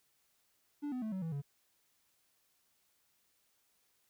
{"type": "tone with pitch steps", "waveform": "triangle", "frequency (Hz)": [291.3, 252.1, 218.2, 188.88, 163.49, 141.5], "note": ["D4", "B3", "A3", "F#3", "E3", "C#3"], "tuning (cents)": [-14, 36, -14, 36, -14, 36], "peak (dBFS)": -34, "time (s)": [0.82, 1.42], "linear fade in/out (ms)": 20, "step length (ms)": 100, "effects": ["white hiss -75 dBFS RMS until 4.09 s"]}